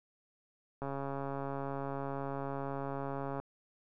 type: click train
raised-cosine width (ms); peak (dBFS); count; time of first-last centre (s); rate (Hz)
1; -25; 357; 0.82-3.4; 138
effects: none